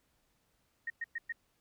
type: tone bursts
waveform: sine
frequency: 1862 Hz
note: A#6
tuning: 2 cents flat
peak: -34 dBFS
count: 4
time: 0.87-1.324 s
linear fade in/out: 5 ms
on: 31 ms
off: 110 ms
effects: pink hiss -75 dBFS RMS until 1.6 s